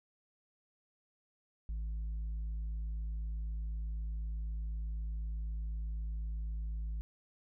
sine tone with tanh clipping, 54 Hz, A1, 32 cents flat, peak -36 dBFS, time 1.69-7.01 s, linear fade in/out 0 ms, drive 3 dB, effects none

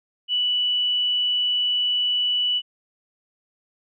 sine tone, 2960 Hz, F#7, in tune, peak -19 dBFS, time 0.28-2.62 s, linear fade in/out 50 ms, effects none

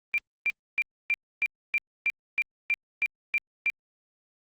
sine tone bursts, 2368 Hz, D7, 14 cents sharp, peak -22 dBFS, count 12, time 0.14-3.7 s, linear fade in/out 0 ms, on 40 ms, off 280 ms, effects Opus 24 kbps

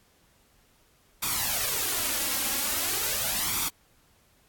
white noise with flanger, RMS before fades -28 dBFS, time 1.22-3.69 s, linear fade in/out 10 ms, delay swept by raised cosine 0.85 to 3.75 ms, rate 0.42 Hz, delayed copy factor +0.65, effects pink hiss -63 dBFS RMS until 4.48 s + AAC 64 kbps

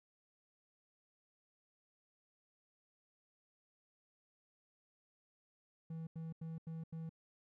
triangle tone bursts, 162.4 Hz, E3, 26 cents flat, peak -40 dBFS, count 5, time 5.9-7.094 s, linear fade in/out 5 ms, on 170 ms, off 86 ms, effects none

